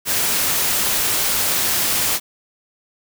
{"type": "noise", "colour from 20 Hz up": "white", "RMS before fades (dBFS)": -19, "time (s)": [0.05, 2.2], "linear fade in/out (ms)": 50, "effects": []}